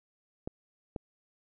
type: clicks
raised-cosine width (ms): 2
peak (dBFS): -22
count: 2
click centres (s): 0.475 / 0.962
effects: none